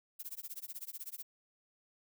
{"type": "noise with tremolo", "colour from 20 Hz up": "violet", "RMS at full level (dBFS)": -42, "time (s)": [0.19, 1.23], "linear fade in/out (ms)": 10, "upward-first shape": "sine", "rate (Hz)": 16, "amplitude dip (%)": 100, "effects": []}